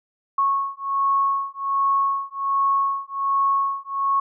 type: beating tone pair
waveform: sine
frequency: 1100 / 1101.3 Hz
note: C#6 / C#6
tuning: -14 / -12 cents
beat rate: 1.3 Hz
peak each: -22 dBFS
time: 0.38-4.2 s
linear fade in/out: 5 ms
effects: none